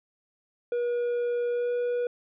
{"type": "tone with pitch glide", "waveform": "triangle", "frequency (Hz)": [481.1, 485.6], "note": ["B4", "B4"], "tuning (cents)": [-45, -29], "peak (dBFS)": -23, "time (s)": [0.72, 2.07], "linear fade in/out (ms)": 2, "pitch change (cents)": 16, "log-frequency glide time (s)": [1.5, 1.72], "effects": ["resampled to 8000 Hz"]}